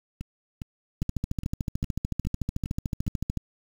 two click trains, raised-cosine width 5 ms, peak -15 / -22 dBFS, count 33 / 8, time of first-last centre 1.02-3.373 / 0.21-3.067 s, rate 13.6 / 2.45 Hz, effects 7-bit

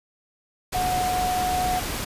sine tone in noise, 732 Hz, F#5, 19 cents flat, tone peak -22 dBFS, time 0.74-1.8 s, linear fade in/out 10 ms, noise pink, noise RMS -29 dBFS, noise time 0.72-2.05 s, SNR +4 dB, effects resampled to 32000 Hz

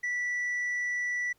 sine tone with tanh clipping, 1961 Hz, B6, 13 cents flat, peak -29 dBFS, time 0.03-1.33 s, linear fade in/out 10 ms, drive 2 dB, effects pink hiss -69 dBFS RMS until 1.38 s

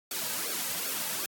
white noise with flanger, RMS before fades -33 dBFS, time 0.11-1.26 s, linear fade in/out 2 ms, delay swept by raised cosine 0.99 to 2.89 ms, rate 2.6 Hz, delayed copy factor -0.75, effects high-pass 150 Hz 12 dB/octave + AAC 64 kbps

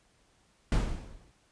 brown noise with exponential decay, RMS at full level -22 dBFS, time 0.72-1.32 s, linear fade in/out 1 ms, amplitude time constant 130 ms, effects pink hiss -67 dBFS RMS until 1.51 s + resampled to 22050 Hz

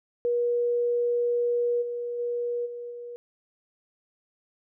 sine tone with level steps, 480 Hz, B4, 49 cents flat, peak -22 / -29 / -26 / -34 / -36 dBFS, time 0.25-3.16 s, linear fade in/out 0 ms, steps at 1.81 / 2.18 / 2.65 / 2.9 s, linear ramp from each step 20 ms, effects none

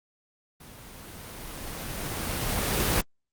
pink noise with level ramp, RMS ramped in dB -48 to -23 dBFS, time 0.6-3.01 s, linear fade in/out 5 ms, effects Opus 24 kbps

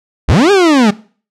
40% pulse linear two-way sweep, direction up then down, 39.31 to 415.3 to 193.9 Hz, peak -5 dBFS, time 0.28-0.91 s, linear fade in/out 10 ms, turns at 0.51 s, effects noise-tail reverb RT60 0.4 s tail -20 dB re dry + low-pass 6000 Hz 12 dB/octave

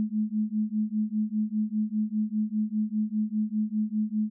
sine beating tone pair, 211.7 / 216.7 Hz, G#3 / A3, +33 / -26 cents, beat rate 5 Hz, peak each -28 dBFS, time 0-4.3 s, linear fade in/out 0 ms, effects none

